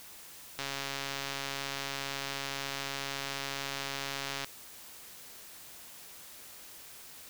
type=click train; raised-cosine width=0.2 ms; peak=-18 dBFS; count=533; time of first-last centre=0.59-4.445 s; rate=138 Hz; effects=white hiss -50 dBFS RMS until 7.29 s